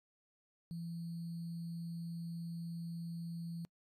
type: tone with sample-and-hold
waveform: sine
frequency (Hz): 168.3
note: E3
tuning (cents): +36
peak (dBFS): -40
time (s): 0.71-3.65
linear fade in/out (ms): 0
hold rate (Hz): 4410
effects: noise-tail reverb RT60 0.1 s tail -26 dB re dry + AAC 48 kbps